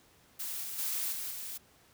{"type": "noise with level steps", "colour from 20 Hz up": "blue", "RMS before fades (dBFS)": [-38, -40, -34, -38, -41], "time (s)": [0.39, 1.58], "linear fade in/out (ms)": 10, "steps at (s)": [0.63, 0.78, 1.12, 1.3], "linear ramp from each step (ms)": 10, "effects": ["pink hiss -63 dBFS RMS until 1.93 s", "high-pass 60 Hz 12 dB/octave"]}